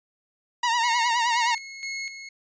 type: tone with vibrato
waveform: sawtooth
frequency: 944 Hz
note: A#5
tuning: 22 cents sharp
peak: -17 dBFS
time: 0.63-1.55 s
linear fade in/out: 5 ms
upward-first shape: triangle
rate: 9.6 Hz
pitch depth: 84 cents each way
type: tone with tremolo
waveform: sawtooth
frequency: 2173 Hz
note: C#7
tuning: 35 cents flat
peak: -26 dBFS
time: 0.83-2.29 s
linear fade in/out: 5 ms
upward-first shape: square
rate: 2 Hz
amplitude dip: 60%
effects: resampled to 16000 Hz